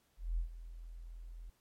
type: tone with ADSR envelope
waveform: sine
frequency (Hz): 41.8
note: E1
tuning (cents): +25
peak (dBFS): -30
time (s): 0.17-1.5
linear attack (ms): 210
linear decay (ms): 100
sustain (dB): -15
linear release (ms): 6
effects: pink hiss -74 dBFS RMS until 1.6 s + MP3 64 kbps